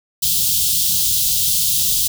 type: band-stop noise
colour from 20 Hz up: white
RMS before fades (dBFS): -17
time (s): 0.22-2.08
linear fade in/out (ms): 10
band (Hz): 180 to 3100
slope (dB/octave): 48
effects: none